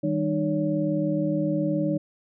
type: tone cluster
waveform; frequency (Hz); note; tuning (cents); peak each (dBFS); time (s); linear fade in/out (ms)
sine; 158.1 / 197.4 / 304.3 / 565; D#3 / G3 / D#4 / C#5; +28 / +12 / -38 / +33; -28 / -30 / -25 / -29; 0.03-1.98; 10
effects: none